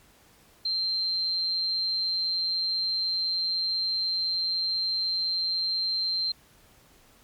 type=tone with amplitude modulation; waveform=sine; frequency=4143 Hz; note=C8; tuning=18 cents flat; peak=-23 dBFS; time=0.65-6.32 s; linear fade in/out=5 ms; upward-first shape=sine; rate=170 Hz; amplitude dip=35%; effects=pink hiss -58 dBFS RMS until 7.23 s + MP3 96 kbps